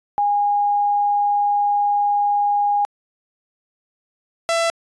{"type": "tone pair in turn", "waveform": ["sine", "sawtooth"], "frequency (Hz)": [819, 668.4], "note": ["G#5", "E5"], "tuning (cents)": [-24, 24], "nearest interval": "major third", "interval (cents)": 352, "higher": "first", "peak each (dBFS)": [-15, -13], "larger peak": "second", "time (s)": [[0.18, 2.85], [4.49, 4.7]], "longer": "first", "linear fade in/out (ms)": 0, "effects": ["resampled to 22050 Hz"]}